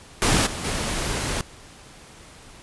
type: noise with level steps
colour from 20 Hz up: pink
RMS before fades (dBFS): -19 / -31 / -26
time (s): 0.22-1.41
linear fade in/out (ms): 0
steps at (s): 0.46 / 0.64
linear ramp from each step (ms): 10
effects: pink hiss -46 dBFS RMS until 2.62 s + resampled to 24000 Hz